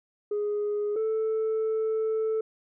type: tone pair in turn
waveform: sine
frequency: 415.3 / 440 Hz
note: G#4 / A4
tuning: 0 / 0 cents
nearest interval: minor second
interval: 100 cents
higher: second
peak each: -24 / -22 dBFS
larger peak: second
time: 0.31-0.96 / 0.96-2.41 s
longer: second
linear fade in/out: 5 ms
effects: tanh soft clip ceiling -23 dBFS